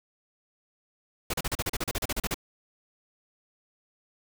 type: noise bursts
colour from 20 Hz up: pink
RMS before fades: -29 dBFS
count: 15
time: 1.3-2.344 s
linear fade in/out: 5 ms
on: 36 ms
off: 36 ms
effects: none